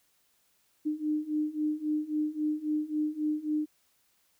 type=beating tone pair; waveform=sine; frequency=301.8 / 305.5 Hz; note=D4 / D#4; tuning=+47 / -32 cents; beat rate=3.7 Hz; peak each=-32 / -30 dBFS; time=0.85-3.66 s; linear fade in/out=20 ms; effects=white hiss -70 dBFS RMS until 4.39 s